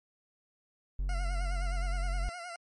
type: tone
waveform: triangle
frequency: 46.25 Hz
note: F#1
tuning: in tune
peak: -27 dBFS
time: 0.99-2.29 s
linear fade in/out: 0 ms
type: tone with vibrato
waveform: 20% pulse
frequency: 698.5 Hz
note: F5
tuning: in tune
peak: -35 dBFS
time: 1.09-2.56 s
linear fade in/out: 2 ms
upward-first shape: sine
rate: 9.6 Hz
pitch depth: 64 cents each way
effects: MP3 48 kbps